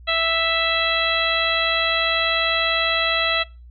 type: harmonic tone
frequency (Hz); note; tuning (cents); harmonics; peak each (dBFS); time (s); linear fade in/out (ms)
659.3; E5; 0; 1 / 2 / 3 / 4 / 5 / 6; -25 / -25 / -25 / -25 / -25 / -25; 0.07-3.44; 20
effects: noise-tail reverb RT60 0.3 s tail -23 dB re dry + added 60 Hz sine -40 dBFS peak until 3.7 s